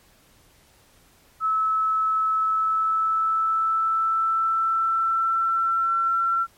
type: tone with pitch glide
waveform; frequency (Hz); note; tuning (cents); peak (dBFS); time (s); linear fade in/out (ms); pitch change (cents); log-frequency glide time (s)
sine; 1300 to 1354.4; E6 to E6; -24 to +46; -19; 1.4-6.47; 50; +70; 2.34-6.27
effects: pink hiss -57 dBFS RMS until 6.57 s + MP3 64 kbps